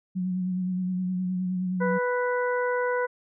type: tone with vibrato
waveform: sine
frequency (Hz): 183.4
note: F#3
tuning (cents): -15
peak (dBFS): -25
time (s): 0.15-1.99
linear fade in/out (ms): 20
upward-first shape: sine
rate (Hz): 9.6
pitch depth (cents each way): 29
type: harmonic tone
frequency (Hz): 493.9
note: B4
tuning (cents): 0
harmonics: 1 / 2 / 3 / 4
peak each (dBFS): -25 / -30 / -31 / -38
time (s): 1.8-3.07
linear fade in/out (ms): 20
effects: none